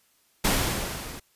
pink noise with level ramp, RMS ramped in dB -21 to -40 dBFS, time 0.44-1.2 s, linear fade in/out 10 ms, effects white hiss -65 dBFS RMS until 1.35 s + resampled to 32000 Hz

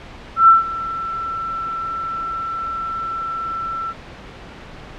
sine tone with ADSR envelope, 1339 Hz, E6, 27 cents sharp, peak -4 dBFS, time 0.36-3.94 s, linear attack 120 ms, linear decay 150 ms, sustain -18 dB, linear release 45 ms, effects pink hiss -37 dBFS RMS until 4.98 s + low-pass 3000 Hz 12 dB/octave

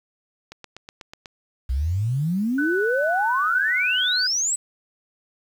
click train, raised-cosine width 0.2 ms, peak -21 dBFS, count 7, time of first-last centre 0.52-1.258 s, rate 8.13 Hz
sine exponential sweep, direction up, 60 to 8170 Hz, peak -20 dBFS, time 1.69-4.56 s, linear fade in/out 10 ms
sine tone with vibrato, 1492 Hz, F#6, 14 cents sharp, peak -23 dBFS, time 2.58-4.27 s, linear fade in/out 5 ms, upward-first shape sine, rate 3.1 Hz, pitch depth 12 cents each way
effects 8-bit

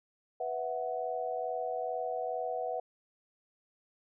sine chord, B suspended fourth, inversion none, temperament just, 493.9 / 658.5 / 740.8 Hz, B4 / E5 / F#5, 0 / -2 / +2 cents, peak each -37 / -37 / -36 dBFS, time 0.4-2.8 s, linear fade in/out 5 ms, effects none

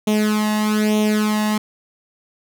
sawtooth tone with flanger, 212.9 Hz, G#3, 43 cents sharp, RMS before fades -18 dBFS, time 0.07-1.58 s, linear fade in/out 5 ms, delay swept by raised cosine 0.31 to 1.09 ms, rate 1.1 Hz, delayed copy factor +0.8, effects none

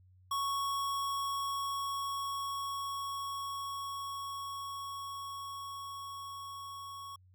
square tone with level ramp, 1108.7 Hz, C#6, in tune, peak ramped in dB -32 to -44 dBFS, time 0.31-7.16 s, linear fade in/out 5 ms, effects added 92 Hz sine -59 dBFS peak until 7.34 s

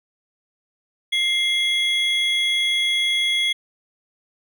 triangle tone pair together, 2106 / 3340 Hz, C7 / G#7, +11 / +9 cents, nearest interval minor sixth, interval 798 cents, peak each -21 / -18 dBFS, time 1.12-3.53 s, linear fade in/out 10 ms, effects none

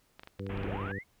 clicks, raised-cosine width 0.3 ms, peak -30 dBFS, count 7, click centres 0.195 / 0.234 / 0.274 / 0.395 / 0.466 / 0.575 / 0.634 s
harmonic tone, 98 Hz, G2, in tune, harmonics 1 / 2 / 3 / 4 / 5, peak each -38 / -41 / -45 / -45 / -44 dBFS, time 0.39-0.99 s, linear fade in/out 5 ms
pink low-pass noise, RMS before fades -40 dBFS, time 0.49-0.92 s, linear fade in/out 5 ms, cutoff 2900 Hz, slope 48 dB/octave
sine linear sweep, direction up, 46.54 to 2217 Hz, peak -39 dBFS, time 0.6-1.04 s, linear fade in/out 50 ms
effects pink hiss -69 dBFS RMS until 1.2 s

